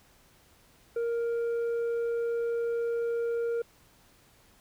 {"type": "tone with tanh clipping", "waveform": "sine", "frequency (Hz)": 467.1, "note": "A#4", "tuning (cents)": 3, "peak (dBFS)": -28, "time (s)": [0.96, 3.62], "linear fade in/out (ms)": 5, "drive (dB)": 4, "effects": ["pink hiss -61 dBFS RMS until 4.6 s"]}